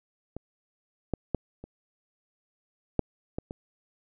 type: clicks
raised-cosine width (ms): 2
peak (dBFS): -23 / -14 / -12 / -28 / -9 / -18 / -23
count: 7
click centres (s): 0.366 / 1.137 / 1.347 / 1.64 / 2.993 / 3.385 / 3.509
effects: none